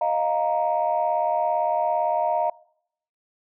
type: chord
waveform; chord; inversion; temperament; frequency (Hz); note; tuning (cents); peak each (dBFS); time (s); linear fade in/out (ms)
sine; Eb suspended second; none; just; 622.3 / 700 / 933.4; Eb5 / F5 / Bb5; 0 / +4 / +2; -24 / -23 / -24; 0.01-2.5; 5
effects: noise-tail reverb RT60 0.7 s tail -24 dB re dry + tanh soft clip ceiling -12 dBFS